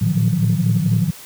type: tone cluster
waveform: sine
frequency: 110.6 / 114.9 / 151.5 / 170.1 / 181.9 Hz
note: A2 / A#2 / D#3 / F3 / F#3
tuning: +9 / -25 / -46 / -45 / -29 cents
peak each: -20 dBFS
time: 0.01-1.11 s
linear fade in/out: 10 ms
effects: tanh soft clip ceiling -6 dBFS + white hiss -39 dBFS RMS until 1.25 s